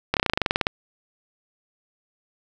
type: slowing click train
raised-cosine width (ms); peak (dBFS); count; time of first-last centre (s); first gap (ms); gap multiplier
0.3; -4; 14; 0.14-0.669; 28; 1.06
effects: none